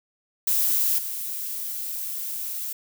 violet noise with level steps, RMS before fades -22 / -31 dBFS, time 0.47-2.73 s, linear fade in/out 5 ms, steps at 0.98 s, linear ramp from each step 5 ms, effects none

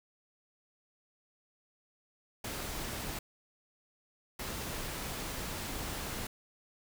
pink noise bursts at uneven times, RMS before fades -39 dBFS, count 2, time 2.44-3.19 / 4.39-6.27 s, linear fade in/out 5 ms, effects none

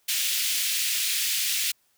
pink high-pass noise, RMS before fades -26 dBFS, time 0.08-1.72 s, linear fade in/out 10 ms, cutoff 2400 Hz, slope 24 dB/octave, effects white hiss -67 dBFS RMS until 1.97 s

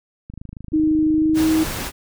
click train, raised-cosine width 5 ms, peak -22 dBFS, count 30, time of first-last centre 0.3-1.411 s, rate 26.1 Hz
sine tone with pitch glide, 311.1 to 316.7 Hz, D#4 to D#4, 0 to +31 cents, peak -14 dBFS, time 0.73-1.64 s, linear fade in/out 10 ms, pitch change +31 cents, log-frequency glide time 1.12-1.44 s
pink noise, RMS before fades -27 dBFS, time 1.34-1.92 s, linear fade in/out 50 ms
effects none

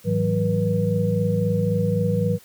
sine tone cluster, 107 / 162.3 / 186.1 / 483.8 Hz, A2 / E3 / F#3 / B4, -48 / -27 / +10 / -36 cents, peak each -24 dBFS, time 0.04-2.39 s, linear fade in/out 50 ms, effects white hiss -51 dBFS RMS until 2.44 s

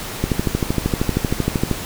click train, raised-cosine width 3 ms, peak -4 dBFS, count 20, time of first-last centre 0.24-1.713 s, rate 12.9 Hz, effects pink hiss -29 dBFS RMS until 1.85 s

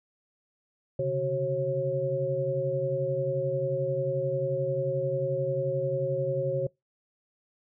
sine tone cluster, 131.5 / 142.8 / 374.2 / 542 Hz, C3 / D3 / F#4 / C#5, +9 / -48 / +20 / -39 cents, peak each -34 / -34 / -33 / -27 dBFS, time 0.99-6.67 s, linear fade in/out 5 ms, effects noise-tail reverb RT60 0.2 s tail -26 dB re dry

